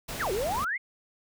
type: noise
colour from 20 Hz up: pink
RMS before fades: -36 dBFS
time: 0.08-0.65 s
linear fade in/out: 10 ms
type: exponential two-way sweep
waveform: sine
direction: down then up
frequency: 2358 to 359.2 to 2226 Hz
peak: -27 dBFS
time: 0.19-0.78 s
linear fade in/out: 20 ms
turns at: 0.32 s
effects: none